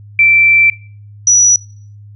sine tone pair in turn, 2339 / 5877 Hz, D7 / F#8, -8 / -13 cents, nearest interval octave + major third, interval 1595 cents, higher second, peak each -5 dBFS, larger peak neither, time 0.19-0.7 / 1.27-1.56 s, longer first, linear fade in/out 2 ms, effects noise-tail reverb RT60 0.5 s tail -22 dB re dry + added 103 Hz sine -33 dBFS peak until 2.15 s

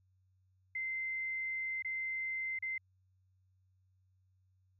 sine tone with dropouts, 2076 Hz, C7, 14 cents flat, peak -35 dBFS, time 0.75-2.78 s, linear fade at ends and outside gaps 5 ms, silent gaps 1.824-1.847 / 2.589-2.624 s, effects added 93 Hz sine -69 dBFS peak until 4.79 s

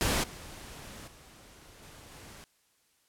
pink noise with level steps, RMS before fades -28 / -46 / -54 / -51 / -49 dBFS, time 0.01-2.44 s, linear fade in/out 0 ms, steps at 0.23 / 1.07 / 1.82 / 2.11 s, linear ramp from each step 10 ms, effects white hiss -70 dBFS RMS until 3.08 s + low-pass 12000 Hz 12 dB/octave

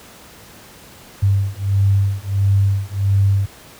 sine beating tone pair, 98 / 99.5 Hz, G2 / G2, 0 / +26 cents, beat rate 1.5 Hz, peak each -16 dBFS, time 1.22-3.46 s, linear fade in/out 10 ms, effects pink hiss -42 dBFS RMS until 3.79 s + high-pass 60 Hz 12 dB/octave

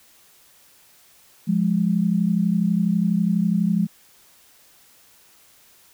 sine tone pair together, 175.56 / 207.7 Hz, F3 / G#3, +9 / 0 cents, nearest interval minor third, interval 291 cents, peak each -20 dBFS, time 1.47-3.87 s, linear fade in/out 20 ms, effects white hiss -54 dBFS RMS until 5.93 s

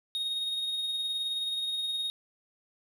triangle tone with tremolo, 3729 Hz, A#7, in tune, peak -27 dBFS, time 0.15-2.1 s, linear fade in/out 0 ms, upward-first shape sine, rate 19 Hz, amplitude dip 30%, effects none

